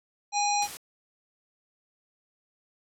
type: harmonic tone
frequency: 822 Hz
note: G#5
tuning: 18 cents flat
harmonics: 1 / 3 / 5 / 7 / 9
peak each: -25 / -34 / -33 / -31 / -37 dBFS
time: 0.32-0.68 s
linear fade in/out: 50 ms
type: noise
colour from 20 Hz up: white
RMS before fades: -39 dBFS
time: 0.62-0.77 s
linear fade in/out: 0 ms
effects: low-pass 12000 Hz 12 dB/octave